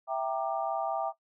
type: chord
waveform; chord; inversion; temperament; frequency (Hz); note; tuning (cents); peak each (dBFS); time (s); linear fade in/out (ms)
sine; E half-diminished seventh; none; equal with one note detuned; 659.3 / 784 / 932.3 / 1189.7; E5 / G5 / Bb5 / D6; 0 / 0 / 0 / +22; -32 / -32 / -38 / -37; 0.07-1.13; 50
effects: noise-tail reverb RT60 0.1 s tail -18 dB re dry